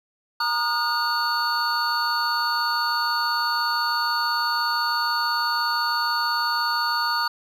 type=tone cluster; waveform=triangle; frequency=933 / 1224 / 1438 / 4461 Hz; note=A#5 / D#6 / F#6 / C#8; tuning=+1 / -29 / -50 / +10 cents; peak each=-25 dBFS; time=0.4-7.28 s; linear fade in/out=5 ms; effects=none